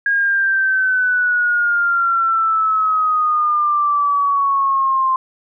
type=exponential sweep; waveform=sine; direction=down; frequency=1636 to 1046.5 Hz; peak=-13 dBFS; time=0.06-5.16 s; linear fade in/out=2 ms; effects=none